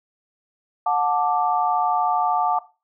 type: chord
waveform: sine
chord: D major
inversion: first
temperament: equal with one note detuned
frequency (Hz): 727.3 / 880 / 1174.7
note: F#5 / A5 / D6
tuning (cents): -30 / 0 / 0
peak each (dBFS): -21 / -22 / -24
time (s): 0.86-2.59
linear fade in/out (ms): 5
effects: noise-tail reverb RT60 0.3 s tail -17 dB re dry